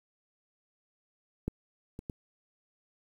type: clicks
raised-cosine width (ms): 3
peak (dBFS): -18 / -27 / -24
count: 3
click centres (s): 1.48 / 1.991 / 2.098
effects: 9-bit